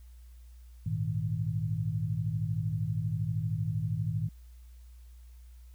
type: chord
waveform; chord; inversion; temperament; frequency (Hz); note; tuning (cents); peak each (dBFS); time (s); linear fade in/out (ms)
sine; Ab suspended second; none; equal with one note detuned; 103.83 / 116.54 / 157.64; Ab2 / Bb2 / Eb3; 0 / 0 / +23; -33; 0.86-4.29; 5
effects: added 60 Hz sine -48 dBFS peak until 5.74 s + white hiss -68 dBFS RMS until 5.74 s